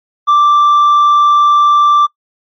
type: tone with tanh clipping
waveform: sine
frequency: 1174.7 Hz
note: D6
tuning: in tune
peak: -6 dBFS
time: 0.27-2.07 s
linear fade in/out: 20 ms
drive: 3 dB
effects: noise-tail reverb RT60 0.1 s tail -23 dB re dry + MP3 48 kbps